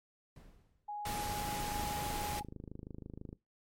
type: noise with exponential decay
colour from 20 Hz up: brown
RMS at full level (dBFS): -50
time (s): 0.36-1.05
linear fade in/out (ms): 2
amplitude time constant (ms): 150
type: tone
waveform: sine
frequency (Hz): 830.6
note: G#5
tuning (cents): 0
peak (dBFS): -38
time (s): 0.88-2.43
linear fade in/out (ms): 10
type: noise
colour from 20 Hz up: pink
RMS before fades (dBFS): -40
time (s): 1.05-2.4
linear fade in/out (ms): 5
type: click train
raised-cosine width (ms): 3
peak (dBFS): -32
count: 55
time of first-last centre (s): 1.26-3.329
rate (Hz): 26.1
effects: noise-tail reverb RT60 0.2 s tail -20 dB re dry + MP3 64 kbps